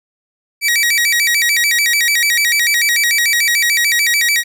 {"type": "tone with vibrato", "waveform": "sawtooth", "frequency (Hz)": 2093, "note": "C7", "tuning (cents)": 0, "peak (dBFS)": -8, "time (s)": [0.61, 4.44], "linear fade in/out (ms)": 50, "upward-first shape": "square", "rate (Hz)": 6.8, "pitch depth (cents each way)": 170, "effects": []}